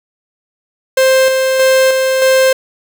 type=tone with tremolo; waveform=45% pulse; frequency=525 Hz; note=C5; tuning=6 cents sharp; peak=-7 dBFS; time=0.97-2.53 s; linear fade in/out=5 ms; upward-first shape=square; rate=1.6 Hz; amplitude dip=35%; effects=none